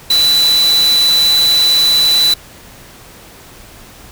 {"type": "tone in noise", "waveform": "sine", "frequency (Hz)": 3977, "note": "B7", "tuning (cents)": 11, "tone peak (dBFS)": -8, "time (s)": [0.1, 2.34], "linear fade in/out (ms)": 5, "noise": "white", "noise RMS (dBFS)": -20, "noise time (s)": [0.1, 2.34], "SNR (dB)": 9, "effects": ["pink hiss -38 dBFS RMS until 4.11 s"]}